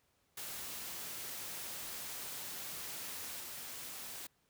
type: noise with level steps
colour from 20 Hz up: white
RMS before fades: -44 / -46 dBFS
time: 0.37-4.27 s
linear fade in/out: 5 ms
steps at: 3.4 s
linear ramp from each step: 5 ms
effects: pink hiss -75 dBFS RMS until 4.49 s + high-pass 60 Hz 12 dB/octave